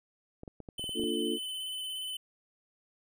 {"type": "clicks", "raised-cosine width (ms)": 2, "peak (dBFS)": -30, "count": 9, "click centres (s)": [0.434, 0.478, 0.603, 0.688, 0.795, 0.841, 0.893, 0.997, 1.037]}
{"type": "tone with vibrato", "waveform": "square", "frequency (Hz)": 3031, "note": "F#7", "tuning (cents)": 41, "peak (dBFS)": -36, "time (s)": [0.78, 2.17], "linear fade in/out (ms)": 5, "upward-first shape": "square", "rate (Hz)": 17, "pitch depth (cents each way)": 16}
{"type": "chord", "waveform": "sine", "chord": "Bb major seventh", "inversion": "none", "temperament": "equal", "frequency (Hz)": [233.1, 293.7, 349.2, 440], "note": ["Bb3", "D4", "F4", "A4"], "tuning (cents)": [0, 0, 0, 0], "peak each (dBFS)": [-36, -35, -34, -36], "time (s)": [0.94, 1.39], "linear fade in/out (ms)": 50}
{"effects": []}